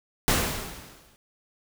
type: noise with exponential decay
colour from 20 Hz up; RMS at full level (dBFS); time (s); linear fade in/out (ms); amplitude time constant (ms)
pink; -20; 0.28-1.16; 0; 190
effects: none